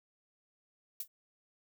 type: noise with exponential decay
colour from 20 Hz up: violet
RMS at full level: -32 dBFS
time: 1-1.08 s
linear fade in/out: 5 ms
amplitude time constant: 17 ms
effects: none